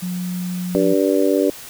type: tone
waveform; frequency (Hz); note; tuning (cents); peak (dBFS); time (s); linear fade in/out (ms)
sine; 180; F#3; -47; -22; 0.02-0.94; 10
type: harmonic tone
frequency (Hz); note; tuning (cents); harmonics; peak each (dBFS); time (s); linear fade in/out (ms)
96.9; G2; -20; 3 / 4 / 5 / 6; -18 / -19 / -20 / -21; 0.75-1.5; 0
effects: white hiss -37 dBFS RMS until 1.69 s